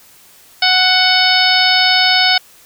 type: harmonic tone with a mistuned harmonic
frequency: 740 Hz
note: F#5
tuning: in tune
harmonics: 1 / 2 / 3 / 4 / 5 / 6 / 7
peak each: -17 / -17 / -17 / -17 / -17 / -17 / -17 dBFS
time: 0.62-2.38 s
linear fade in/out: 5 ms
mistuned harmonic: 4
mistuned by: +21 cents
effects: white hiss -45 dBFS RMS until 2.65 s